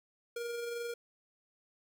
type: tone with amplitude modulation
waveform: square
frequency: 472.1 Hz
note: A#4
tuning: 22 cents sharp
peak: -36 dBFS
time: 0.36-0.94 s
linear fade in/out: 5 ms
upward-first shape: sine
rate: 22.6 Hz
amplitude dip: 30%
effects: none